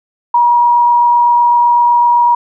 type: tone with frequency modulation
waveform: sine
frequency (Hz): 957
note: A#5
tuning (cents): +45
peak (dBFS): -6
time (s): 0.34-2.35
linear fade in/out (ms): 5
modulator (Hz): 27.9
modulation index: 0.34
effects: none